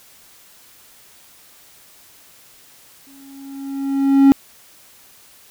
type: tone with exponential growth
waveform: triangle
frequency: 274.3 Hz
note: C#4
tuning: 18 cents flat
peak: -3 dBFS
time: 3.07-4.32 s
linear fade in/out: 0 ms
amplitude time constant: 270 ms
effects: white hiss -48 dBFS RMS until 5.5 s